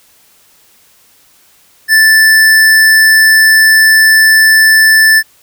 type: tone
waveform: square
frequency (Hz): 1760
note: A6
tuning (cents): 0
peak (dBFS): -4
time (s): 1.88-5.23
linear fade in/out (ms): 50
effects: white hiss -47 dBFS RMS until 5.42 s